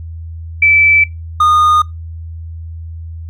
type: tone pair in turn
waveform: sine / triangle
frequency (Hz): 2316 / 1226.9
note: D7 / D#6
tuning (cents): -25 / -25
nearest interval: major seventh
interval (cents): 1100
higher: first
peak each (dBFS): -5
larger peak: neither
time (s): 0.62-1.04 / 1.4-1.82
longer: neither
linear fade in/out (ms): 5
effects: noise-tail reverb RT60 0.2 s tail -22 dB re dry + added 82 Hz sine -24 dBFS peak until 3.29 s